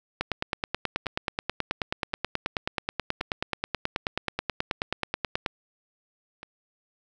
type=two click trains; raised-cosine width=0.3 ms; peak=-24 / -10 dBFS; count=6 / 50; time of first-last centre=1.06-6.431 / 0.21-5.462 s; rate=0.931 / 9.33 Hz; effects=none